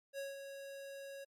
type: tone with ADSR envelope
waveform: square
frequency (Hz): 552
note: C#5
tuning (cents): -7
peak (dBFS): -40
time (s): 0.13-1.25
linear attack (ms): 54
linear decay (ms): 170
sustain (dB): -7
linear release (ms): 16
effects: MP3 64 kbps